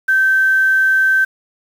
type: tone with quantisation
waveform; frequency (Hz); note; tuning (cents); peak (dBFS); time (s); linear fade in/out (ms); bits
sine; 1550; G6; -20; -10; 0.08-1.25; 10; 6
effects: none